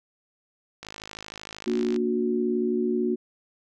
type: click train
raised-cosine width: 0.2 ms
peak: -20 dBFS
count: 61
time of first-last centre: 0.83-1.962 s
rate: 53 Hz
type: chord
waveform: sine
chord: Bb augmented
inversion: none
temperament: just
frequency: 233.1 / 291.4 / 364.2 Hz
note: Bb3 / D4 / F#4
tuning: 0 / -13 / -27 cents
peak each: -26 / -31 / -25 dBFS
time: 1.66-3.16 s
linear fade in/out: 20 ms
effects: none